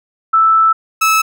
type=tone pair in turn; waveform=sine / 30% pulse; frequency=1318.5 / 1302.6 Hz; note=E6 / E6; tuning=0 / -21 cents; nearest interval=unison; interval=21 cents; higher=first; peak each=-7 dBFS; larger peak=neither; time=0.33-0.73 / 1.01-1.22 s; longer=first; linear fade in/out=10 ms; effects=none